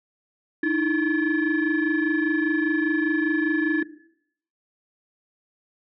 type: tone cluster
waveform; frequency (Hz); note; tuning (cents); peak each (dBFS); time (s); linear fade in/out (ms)
sine; 302.5 / 327.5 / 1720; D#4 / E4 / A6; -49 / -11 / -40; -23; 0.63-3.83; 5
effects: noise-tail reverb RT60 0.7 s tail -17 dB re dry + tanh soft clip ceiling -15 dBFS